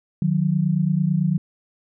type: tone pair together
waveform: sine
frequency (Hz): 153.4 / 182.42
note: D#3 / F#3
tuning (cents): -24 / -24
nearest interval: minor third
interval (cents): 300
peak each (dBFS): -20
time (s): 0.22-1.38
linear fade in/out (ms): 2
effects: none